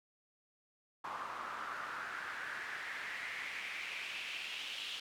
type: noise with band-pass filter sweep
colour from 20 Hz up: pink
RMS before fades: -43 dBFS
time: 1.04-5 s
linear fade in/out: 5 ms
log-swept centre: 1100 to 3200 Hz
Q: 3.8
effects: none